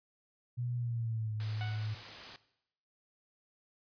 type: tone with pitch glide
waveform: sine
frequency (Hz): 121.8 to 107.89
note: B2 to A2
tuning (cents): -24 to -34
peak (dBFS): -33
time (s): 0.57-1.95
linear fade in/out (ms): 20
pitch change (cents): -210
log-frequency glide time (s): 0.75-1.34
type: noise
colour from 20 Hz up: white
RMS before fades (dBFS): -46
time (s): 1.4-2.36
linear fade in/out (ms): 0
type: tone with exponential decay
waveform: 15% pulse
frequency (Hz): 739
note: F#5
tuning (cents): -2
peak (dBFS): -33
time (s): 1.61-2.12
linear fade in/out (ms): 0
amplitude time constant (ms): 110
effects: noise-tail reverb RT60 0.8 s tail -17 dB re dry + resampled to 11025 Hz